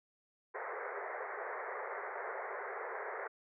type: band-pass noise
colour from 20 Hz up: pink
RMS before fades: -42 dBFS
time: 0.54-3.28 s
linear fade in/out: 10 ms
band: 390 to 2100 Hz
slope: 96 dB/octave
effects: none